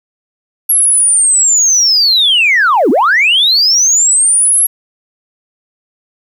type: linear two-way sweep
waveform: sine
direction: down then up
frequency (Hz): 11370 to 220 to 11370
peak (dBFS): -5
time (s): 0.69-4.67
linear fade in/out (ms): 10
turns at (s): 2.9
effects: tanh soft clip ceiling -3 dBFS + 7-bit